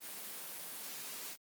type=high-pass noise; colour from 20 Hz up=white; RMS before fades=-45 dBFS; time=0-1.37 s; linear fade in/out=50 ms; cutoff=150 Hz; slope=48 dB/octave; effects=Opus 24 kbps